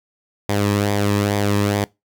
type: tone with flanger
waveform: sawtooth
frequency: 102 Hz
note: G#2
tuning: 31 cents flat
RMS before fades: -19 dBFS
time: 0.49-1.84 s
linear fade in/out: 0 ms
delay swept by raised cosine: 0.71 to 1.42 ms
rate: 2.3 Hz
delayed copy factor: -0.55
effects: noise-tail reverb RT60 0.2 s tail -22 dB re dry